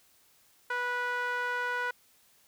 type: tone with band-pass filter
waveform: sawtooth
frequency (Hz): 490.6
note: B4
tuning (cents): -12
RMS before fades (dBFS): -32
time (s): 0.7-1.91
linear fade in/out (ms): 5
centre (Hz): 1400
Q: 2.8
effects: white hiss -64 dBFS RMS until 2.47 s